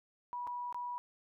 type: tone with dropouts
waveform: sine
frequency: 975 Hz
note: B5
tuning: 23 cents flat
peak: -37 dBFS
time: 0.33-0.98 s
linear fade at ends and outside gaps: 0 ms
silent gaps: 0.469-0.474 / 0.726-0.745 s
effects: none